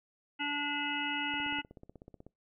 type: harmonic tone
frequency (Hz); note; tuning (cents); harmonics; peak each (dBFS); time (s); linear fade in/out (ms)
290.2; D4; -21; 1 / 3 / 5 / 7 / 9 / 10; -39 / -39 / -39 / -39 / -39 / -39; 0.39-1.62; 20
type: click train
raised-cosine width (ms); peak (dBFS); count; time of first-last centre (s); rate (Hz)
2; -36; 16; 1.34-2.266; 16.2
effects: noise-tail reverb RT60 0.2 s tail -24 dB re dry

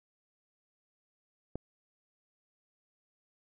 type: click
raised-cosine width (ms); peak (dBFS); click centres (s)
2; -23; 1.556
effects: none

